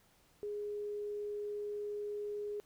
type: tone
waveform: sine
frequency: 414.4 Hz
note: G#4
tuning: 4 cents flat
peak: -37 dBFS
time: 0.43-2.6 s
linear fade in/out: 0 ms
effects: pink hiss -68 dBFS RMS until 2.65 s